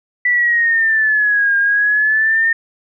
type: exponential two-way sweep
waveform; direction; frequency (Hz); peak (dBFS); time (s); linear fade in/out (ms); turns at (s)
sine; down then up; 1975.5 to 1610 to 1832; -11; 0.25-2.53; 5; 1.57
effects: none